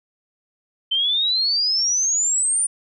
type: exponential sweep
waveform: sine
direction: up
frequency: 3073 to 9397 Hz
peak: -17 dBFS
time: 0.91-2.67 s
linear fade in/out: 10 ms
effects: none